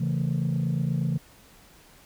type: chord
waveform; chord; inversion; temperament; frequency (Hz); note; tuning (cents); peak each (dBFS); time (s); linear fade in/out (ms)
sine; A major; first; equal with one note detuned; 136.37 / 164.81 / 220; C#3 / E3 / A3; -28 / 0 / 0; -25 / -25 / -31; 0-1.18; 10
effects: tanh soft clip ceiling -19 dBFS + pink hiss -54 dBFS RMS until 2.05 s